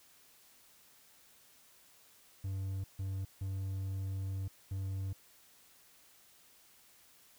triangle tone bursts at uneven times, 96.2 Hz, G2, 32 cents flat, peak -33 dBFS, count 4, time 2.44-2.84 / 2.99-3.25 / 3.41-4.48 / 4.71-5.13 s, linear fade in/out 5 ms, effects white hiss -63 dBFS RMS until 7.38 s

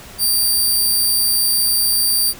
10% pulse tone, 4693 Hz, D8, 2 cents flat, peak -7 dBFS, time 0.18-2.34 s, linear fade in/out 50 ms, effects pink hiss -38 dBFS RMS until 2.39 s

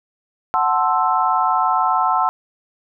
sine chord, F# half-diminished seventh, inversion none, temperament equal, 740 / 880 / 1046.5 / 1318.5 Hz, F#5 / A5 / C6 / E6, 0 / 0 / 0 / 0 cents, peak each -20 dBFS, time 0.54-2.29 s, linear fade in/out 0 ms, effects none

